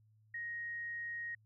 sine tone, 1875 Hz, A#6, 10 cents sharp, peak -39 dBFS, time 0.34-1.35 s, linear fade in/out 5 ms, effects added 108 Hz sine -65 dBFS peak until 1.45 s

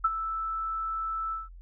sine tone with ADSR envelope, 1318.5 Hz, E6, in tune, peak -18 dBFS, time 0.04-1.49 s, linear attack 9 ms, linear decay 36 ms, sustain -11 dB, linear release 170 ms, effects noise-tail reverb RT60 0.1 s tail -24 dB re dry + added 43 Hz sine -44 dBFS peak until 1.61 s

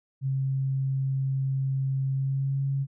sine tone with pitch glide, 134.5 to 137.25 Hz, C3 to C#3, +48 to -17 cents, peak -24 dBFS, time 0.21-2.87 s, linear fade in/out 50 ms, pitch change +35 cents, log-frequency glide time 2.11-2.62 s, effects none

